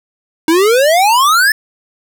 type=exponential sweep; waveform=square; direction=up; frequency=311.1 to 1782 Hz; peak=-8 dBFS; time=0.48-1.52 s; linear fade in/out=2 ms; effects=none